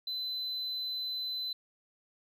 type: tone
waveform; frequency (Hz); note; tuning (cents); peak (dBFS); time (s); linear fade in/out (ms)
sine; 4030; B7; +34; -31; 0.07-1.53; 5
effects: tanh soft clip ceiling -32 dBFS